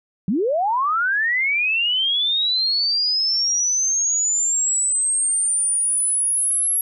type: linear sweep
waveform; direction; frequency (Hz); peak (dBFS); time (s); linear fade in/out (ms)
sine; up; 164.81 to 11290; -17; 0.28-6.81; 2
effects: none